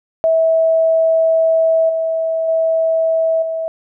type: tone with level steps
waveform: sine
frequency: 650 Hz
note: E5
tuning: 24 cents flat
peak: -10 / -15 / -12 / -18 dBFS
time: 0.24-3.68 s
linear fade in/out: 0 ms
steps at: 1.89 / 2.48 / 3.42 s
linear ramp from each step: 5 ms
effects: none